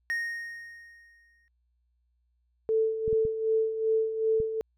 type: tone with exponential decay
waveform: triangle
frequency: 1859 Hz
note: A#6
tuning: 5 cents flat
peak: -24 dBFS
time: 0.1-1.48 s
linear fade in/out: 0 ms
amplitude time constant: 300 ms
type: tone with tremolo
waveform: sine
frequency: 442.5 Hz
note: A4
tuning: 10 cents sharp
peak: -21 dBFS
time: 2.69-4.61 s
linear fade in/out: 0 ms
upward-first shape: sine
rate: 2.6 Hz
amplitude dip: 65%
type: clicks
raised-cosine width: 5 ms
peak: -25 dBFS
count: 4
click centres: 3.079 / 3.129 / 3.252 / 4.402 s
effects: added 60 Hz sine -69 dBFS peak until 4.77 s